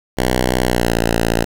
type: tone with pitch glide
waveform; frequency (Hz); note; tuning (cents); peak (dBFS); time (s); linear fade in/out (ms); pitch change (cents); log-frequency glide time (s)
5% pulse; 62.6 to 57.07; B1 to A#1; +24 to -36; -3; 0.17-1.45; 20; -160; 0.61-0.97
effects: 7-bit